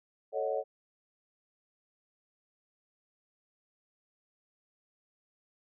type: chord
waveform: sine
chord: D# half-diminished seventh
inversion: second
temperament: equal with one note detuned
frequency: 440 / 554.4 / 629.8 / 740 Hz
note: A4 / C#5 / D#5 / F#5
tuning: 0 / 0 / +21 / 0 cents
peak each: -35 / -33 / -36 / -38 dBFS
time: 0.32-0.64 s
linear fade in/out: 50 ms
effects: none